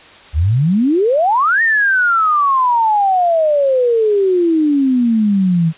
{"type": "exponential two-way sweep", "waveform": "sine", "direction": "up then down", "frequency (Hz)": [69.3, 1864.7, 158.1], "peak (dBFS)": -10, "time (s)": [0.33, 5.73], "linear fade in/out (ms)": 50, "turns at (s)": 1.62, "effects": ["white hiss -40 dBFS RMS until 5.77 s", "resampled to 8000 Hz"]}